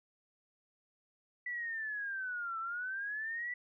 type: linear two-way sweep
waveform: sine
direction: down then up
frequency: 1975.5 to 1318.5 to 1975.5 Hz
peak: -36 dBFS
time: 1.46-3.54 s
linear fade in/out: 5 ms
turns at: 2.59 s
effects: none